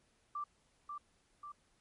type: tone with echo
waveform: sine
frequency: 1174.7 Hz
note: D6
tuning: in tune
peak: -37 dBFS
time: 0.35-0.44 s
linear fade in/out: 5 ms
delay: 540 ms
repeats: 2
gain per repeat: -4 dB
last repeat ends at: 1.52 s
effects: pink hiss -73 dBFS RMS until 1.8 s + MP3 48 kbps